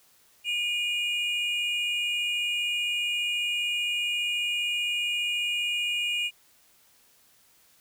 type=tone pair together; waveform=triangle; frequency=2446 / 2859 Hz; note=D#7 / F7; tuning=-30 / +40 cents; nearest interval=minor third; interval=270 cents; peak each=-27 dBFS; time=0.44-6.31 s; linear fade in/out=50 ms; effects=white hiss -61 dBFS RMS until 7.8 s